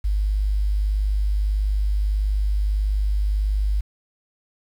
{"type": "tone with quantisation", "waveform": "sine", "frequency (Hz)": 50.8, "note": "G#1", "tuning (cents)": -38, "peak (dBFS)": -18, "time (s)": [0.04, 3.81], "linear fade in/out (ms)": 10, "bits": 8, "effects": []}